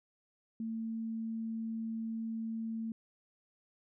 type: tone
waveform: sine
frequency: 224.8 Hz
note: A3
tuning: 37 cents sharp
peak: -35 dBFS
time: 0.6-2.92 s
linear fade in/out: 2 ms
effects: none